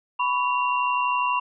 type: tone cluster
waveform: sine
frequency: 990 / 1122 / 2762 Hz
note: B5 / C#6 / F7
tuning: +4 / +21 / -20 cents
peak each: -22 / -28 / -28 dBFS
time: 0.19-1.4 s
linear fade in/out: 10 ms
effects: none